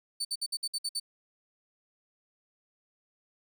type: tone bursts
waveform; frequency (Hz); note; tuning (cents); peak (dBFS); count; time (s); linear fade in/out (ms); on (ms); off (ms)
30% pulse; 4532; C#8; +37; -27; 8; 0.2-0.999; 10; 50; 57
effects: none